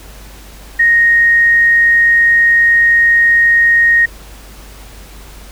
sine tone, 1864.7 Hz, A#6, in tune, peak -6 dBFS, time 0.79-4.06 s, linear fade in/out 10 ms, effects added 50 Hz sine -34 dBFS peak until 5.51 s + pink hiss -38 dBFS RMS until 5.51 s

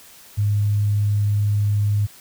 sine tone, 103.3 Hz, G#2, 9 cents flat, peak -16 dBFS, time 0.37-2.07 s, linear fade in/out 20 ms, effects white hiss -46 dBFS RMS until 2.2 s

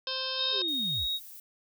harmonic tone, 523.3 Hz, C5, in tune, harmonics 1 / 2 / 3 / 5 / 6 / 7 / 8 / 9 / 10, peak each -40 / -42 / -43 / -42 / -38 / -37 / -41 / -42 / -37 dBFS, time 0.07-0.62 s, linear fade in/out 2 ms
sine tone with pitch glide, 3729 to 3775 Hz, A#7 to A#7, 0 to +21 cents, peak -28 dBFS, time 0.36-1.2 s, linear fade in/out 50 ms, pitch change +21 cents, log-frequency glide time 0.93-1.01 s
sine linear sweep, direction down, 442.3 to 36.71 Hz, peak -36 dBFS, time 0.51-1.08 s, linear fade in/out 50 ms
violet noise, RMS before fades -47 dBFS, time 0.68-1.4 s, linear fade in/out 2 ms
effects none

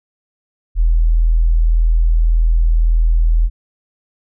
sine tone, 40.89 Hz, E1, 13 cents flat, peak -9 dBFS, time 0.75-3.5 s, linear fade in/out 50 ms, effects none

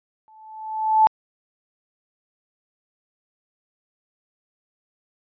sine tone with exponential growth, 872 Hz, A5, 16 cents flat, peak -9 dBFS, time 0.28-1.07 s, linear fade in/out 0 ms, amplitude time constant 170 ms, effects resampled to 11025 Hz

